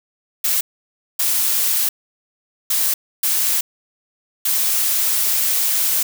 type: noise bursts at uneven times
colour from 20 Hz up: blue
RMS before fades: -18 dBFS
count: 5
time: 0.44-0.61 / 1.19-1.89 / 2.7-2.94 / 3.23-3.61 / 4.45-6.03 s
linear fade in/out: 5 ms
effects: none